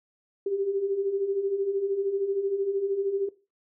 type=beating tone pair; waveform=sine; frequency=383.7 / 396.7 Hz; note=G4 / G4; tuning=-37 / +21 cents; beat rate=13 Hz; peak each=-32 / -26 dBFS; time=0.46-3.29 s; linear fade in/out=5 ms; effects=noise-tail reverb RT60 0.3 s tail -18 dB re dry